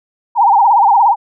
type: tone with vibrato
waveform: sine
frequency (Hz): 871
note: A5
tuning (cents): -18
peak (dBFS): -6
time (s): 0.35-1.16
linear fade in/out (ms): 50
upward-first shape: sine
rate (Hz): 17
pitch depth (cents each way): 180
effects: none